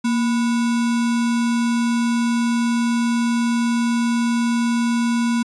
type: tone with sample-and-hold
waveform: sine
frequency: 234 Hz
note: A#3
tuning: 7 cents sharp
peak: -16 dBFS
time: 0.04-5.43 s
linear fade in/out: 10 ms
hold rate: 1225 Hz
effects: resampled to 22050 Hz